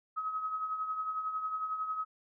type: tone with tremolo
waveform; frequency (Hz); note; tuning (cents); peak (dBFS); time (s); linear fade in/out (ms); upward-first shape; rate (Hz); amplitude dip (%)
sine; 1274; D#6; +41; -30; 0.16-2.05; 20; triangle; 11; 60
effects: none